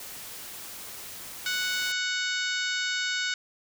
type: noise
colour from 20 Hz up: white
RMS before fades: -41 dBFS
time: 0-1.92 s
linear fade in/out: 2 ms
type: harmonic tone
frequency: 740 Hz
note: F#5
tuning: in tune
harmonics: 2 / 3 / 4 / 5 / 6 / 7 / 8 / 9 / 10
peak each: -30 / -35 / -36 / -34 / -37 / -39 / -42 / -43 / -42 dBFS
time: 1.46-3.34 s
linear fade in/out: 2 ms
effects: none